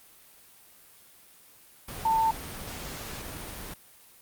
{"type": "tone in noise", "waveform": "sine", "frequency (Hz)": 894, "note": "A5", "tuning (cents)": 27, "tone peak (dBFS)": -21, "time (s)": [2.05, 2.31], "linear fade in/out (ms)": 5, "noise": "pink", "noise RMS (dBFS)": -39, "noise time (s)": [1.88, 3.74], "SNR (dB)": 15, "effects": ["white hiss -55 dBFS RMS until 4.21 s", "Opus 32 kbps"]}